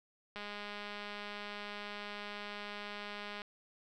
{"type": "click train", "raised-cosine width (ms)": 0.3, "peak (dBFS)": -28, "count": 631, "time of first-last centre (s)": [0.36, 3.418], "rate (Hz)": 206, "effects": []}